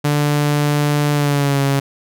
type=tone with pitch glide; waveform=sawtooth; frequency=146.83 to 138.67 Hz; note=D3 to C#3; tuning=0 to +1 cents; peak=-10 dBFS; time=0.04-1.8 s; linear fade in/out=10 ms; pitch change=-99 cents; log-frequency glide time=1.12-1.62 s; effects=none